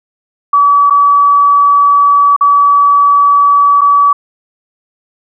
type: tone with dropouts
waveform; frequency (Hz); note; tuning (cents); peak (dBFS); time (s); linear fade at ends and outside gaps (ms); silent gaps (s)
sine; 1144; D6; -46; -4; 0.53-4.13; 5; 0.899-0.906 / 2.364-2.409 / 3.81-3.815
effects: none